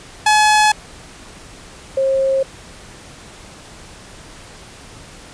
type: tone pair in turn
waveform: sawtooth / sine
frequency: 851 / 536.1 Hz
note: G#5 / C5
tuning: +42 / +42 cents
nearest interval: minor sixth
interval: 800 cents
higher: first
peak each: -6 / -13 dBFS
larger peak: first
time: 0.26-0.72 / 1.97-2.43 s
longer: neither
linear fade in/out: 5 ms
effects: pink hiss -39 dBFS RMS until 5.33 s + resampled to 22050 Hz

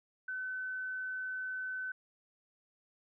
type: tone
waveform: sine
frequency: 1516 Hz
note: F#6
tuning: 42 cents sharp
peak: -36 dBFS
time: 0.28-1.92 s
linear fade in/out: 5 ms
effects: none

